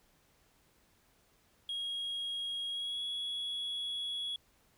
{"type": "tone with pitch glide", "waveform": "triangle", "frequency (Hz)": [3283, 3358], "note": ["G#7", "G#7"], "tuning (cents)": [-21, 18], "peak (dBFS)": -33, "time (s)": [1.69, 4.36], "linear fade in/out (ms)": 2, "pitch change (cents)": 39, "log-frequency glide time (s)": [2.69, 3.02], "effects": ["tanh soft clip ceiling -29 dBFS", "pink hiss -69 dBFS RMS until 4.77 s"]}